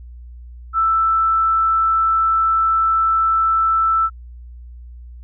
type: tone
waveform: sine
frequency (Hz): 1324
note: E6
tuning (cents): +7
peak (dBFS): -13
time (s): 0.73-4.1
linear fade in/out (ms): 50
effects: added 60 Hz sine -34 dBFS peak until 5.23 s